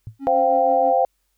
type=tone with exponential decay; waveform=sine; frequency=110 Hz; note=A2; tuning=in tune; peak=-26 dBFS; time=0.07-0.19 s; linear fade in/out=0 ms; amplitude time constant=24 ms
type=tone with tremolo; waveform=triangle; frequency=273.8 Hz; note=C#4; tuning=21 cents flat; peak=-25 dBFS; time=0.19-0.94 s; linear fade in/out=50 ms; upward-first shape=triangle; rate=6.2 Hz; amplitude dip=65%
type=chord; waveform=sine; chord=C suspended fourth; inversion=none; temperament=equal; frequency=523.3 / 698.5 / 784 Hz; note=C5 / F5 / G5; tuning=0 / 0 / 0 cents; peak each=-19 dBFS; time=0.27-1.05 s; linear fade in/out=0 ms
effects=added 48 Hz sine -70 dBFS peak until 1.37 s + white hiss -71 dBFS RMS until 1.37 s